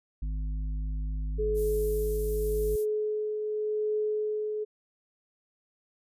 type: harmonic tone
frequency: 51.91 Hz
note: G#1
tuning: in tune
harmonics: 1 / 3 / 5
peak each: -29 / -42 / -49 dBFS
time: 0.22-2.76 s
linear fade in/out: 5 ms
type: tone with tremolo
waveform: sine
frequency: 426 Hz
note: G#4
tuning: 44 cents sharp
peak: -25 dBFS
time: 1.38-4.65 s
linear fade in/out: 20 ms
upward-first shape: triangle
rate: 0.87 Hz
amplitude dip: 40%
type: high-pass noise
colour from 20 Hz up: white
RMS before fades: -43 dBFS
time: 1.54-2.86 s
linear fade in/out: 50 ms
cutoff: 11000 Hz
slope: 12 dB/octave
effects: resampled to 32000 Hz